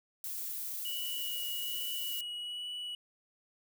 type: noise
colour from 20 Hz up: violet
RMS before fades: -39 dBFS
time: 0.24-2.21 s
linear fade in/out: 2 ms
type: tone with vibrato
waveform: triangle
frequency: 2930 Hz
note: F#7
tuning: 18 cents flat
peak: -36 dBFS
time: 0.85-2.95 s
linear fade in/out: 2 ms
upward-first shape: sine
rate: 1.2 Hz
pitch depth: 12 cents each way
effects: none